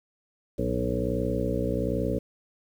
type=harmonic tone with a mistuned harmonic; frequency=61.2 Hz; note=B1; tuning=15 cents flat; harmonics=1 / 2 / 3 / 4 / 5 / 7 / 8 / 9; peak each=-33 / -33 / -33 / -33 / -33 / -33 / -33 / -33 dBFS; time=0.58-2.19 s; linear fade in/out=10 ms; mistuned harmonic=2; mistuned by=-88 cents; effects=9-bit